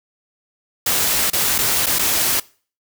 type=noise with dropouts; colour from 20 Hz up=white; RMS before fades=-18 dBFS; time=0.86-2.4 s; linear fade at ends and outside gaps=5 ms; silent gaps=1.302-1.331 / 1.582-1.586 / 1.861-1.866 / 1.987-1.991 s; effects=noise-tail reverb RT60 0.4 s tail -22 dB re dry